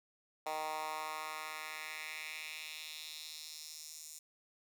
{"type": "tone with high-pass filter sweep", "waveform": "10% pulse", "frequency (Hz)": 155.56, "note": "D#3", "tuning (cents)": 0, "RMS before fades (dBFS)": -44, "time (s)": [0.46, 4.19], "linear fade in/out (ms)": 5, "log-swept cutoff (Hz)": [740, 7100], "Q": 2.1, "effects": []}